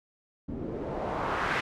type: noise with low-pass filter sweep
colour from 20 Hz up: white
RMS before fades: -32 dBFS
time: 0.48-1.61 s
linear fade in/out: 10 ms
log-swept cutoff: 250 to 1900 Hz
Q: 1.6
effects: none